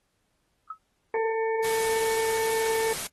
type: tone with exponential decay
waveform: sine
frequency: 1287 Hz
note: E6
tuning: 42 cents flat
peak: -29 dBFS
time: 0.7-0.79 s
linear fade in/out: 5 ms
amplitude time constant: 18 ms
type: harmonic tone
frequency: 447 Hz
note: A4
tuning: 27 cents sharp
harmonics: 1 / 2 / 4 / 5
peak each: -25 / -31 / -37 / -39 dBFS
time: 1.14-2.93 s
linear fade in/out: 2 ms
type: noise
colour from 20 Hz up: white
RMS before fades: -33 dBFS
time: 1.64-3.07 s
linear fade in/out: 5 ms
effects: pink hiss -74 dBFS RMS until 3.12 s + AAC 32 kbps